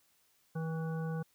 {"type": "harmonic tone with a mistuned harmonic", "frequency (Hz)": 161.3, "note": "E3", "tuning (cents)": -37, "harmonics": [1, 3, 5, 7, 9], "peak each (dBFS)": [-34, -43, -49, -52, -50], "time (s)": [0.55, 1.23], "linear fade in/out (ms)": 10, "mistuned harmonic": 9, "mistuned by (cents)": 29, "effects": ["white hiss -71 dBFS RMS until 1.34 s"]}